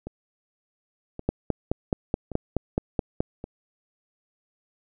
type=two click trains; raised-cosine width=2 ms; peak=-21 / -9 dBFS; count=4 / 10; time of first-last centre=0.07-3.441 / 1.29-3.205 s; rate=0.89 / 4.7 Hz; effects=none